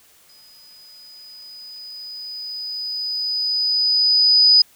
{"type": "tone with exponential growth", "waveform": "sine", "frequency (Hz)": 4978, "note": "D#8", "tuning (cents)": 0, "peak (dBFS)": -8, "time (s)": [0.29, 4.62], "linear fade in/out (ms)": 5, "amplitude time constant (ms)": 940, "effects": ["white hiss -53 dBFS RMS until 4.75 s"]}